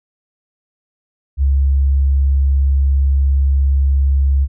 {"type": "tone", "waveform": "sine", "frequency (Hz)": 68.6, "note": "C#2", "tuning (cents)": -17, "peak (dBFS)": -10, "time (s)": [1.37, 4.48], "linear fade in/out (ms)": 50, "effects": []}